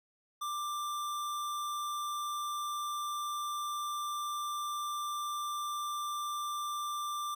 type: tone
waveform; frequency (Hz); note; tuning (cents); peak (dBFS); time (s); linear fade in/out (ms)
square; 1183; D6; +12; -35; 0.41-7.35; 10
effects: none